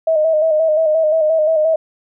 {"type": "tone with vibrato", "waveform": "sine", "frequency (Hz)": 630, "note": "D#5", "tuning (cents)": 21, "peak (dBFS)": -11, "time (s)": [0.07, 1.76], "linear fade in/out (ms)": 5, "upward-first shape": "square", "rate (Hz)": 5.7, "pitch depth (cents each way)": 44, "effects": []}